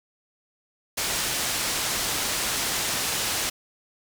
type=low-pass noise; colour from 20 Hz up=white; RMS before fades=-27 dBFS; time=0.97-3.5 s; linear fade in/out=10 ms; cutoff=8700 Hz; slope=12 dB/octave; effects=none